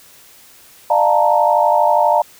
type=chord; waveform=sine; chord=Bb major seventh; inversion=first; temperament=equal with one note detuned; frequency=600 / 698.5 / 880 / 932.3 Hz; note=D5 / F5 / A5 / Bb5; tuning=+37 / 0 / 0 / 0 cents; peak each=-16 dBFS; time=0.9-2.22 s; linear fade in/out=5 ms; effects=white hiss -45 dBFS RMS until 2.39 s